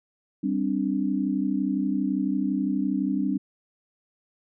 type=chord; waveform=sine; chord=G suspended fourth; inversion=none; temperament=equal; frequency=196 / 261.6 / 293.7 Hz; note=G3 / C4 / D4; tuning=0 / 0 / 0 cents; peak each=-27 dBFS; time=0.43-3.38 s; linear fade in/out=10 ms; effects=none